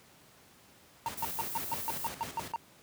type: tone bursts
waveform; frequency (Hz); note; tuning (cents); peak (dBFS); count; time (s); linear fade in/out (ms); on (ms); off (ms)
triangle; 920; A#5; -23; -28; 10; 1.06-2.56; 0; 24; 140
type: noise with tremolo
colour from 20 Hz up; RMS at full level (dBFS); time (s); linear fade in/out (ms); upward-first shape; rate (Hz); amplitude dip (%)
pink; -41; 1.06-2.52; 2; square; 6; 60
type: noise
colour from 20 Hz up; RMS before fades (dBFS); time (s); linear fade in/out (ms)
violet; -39; 1.17-2.09; 10
effects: pink hiss -59 dBFS RMS until 2.82 s + high-pass 100 Hz 12 dB/octave